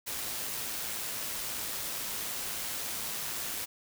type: noise with amplitude modulation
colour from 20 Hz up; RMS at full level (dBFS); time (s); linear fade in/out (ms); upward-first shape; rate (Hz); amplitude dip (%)
white; -35; 0.06-3.66; 20; sine; 109; 25
effects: none